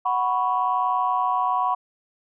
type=chord; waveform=sine; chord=F# suspended fourth; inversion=none; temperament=equal; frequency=740 / 987.8 / 1108.7 Hz; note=F#5 / B5 / C#6; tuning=0 / 0 / 0 cents; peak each=-24 / -23 / -24 dBFS; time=0.05-1.75 s; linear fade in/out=10 ms; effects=tanh soft clip ceiling -10 dBFS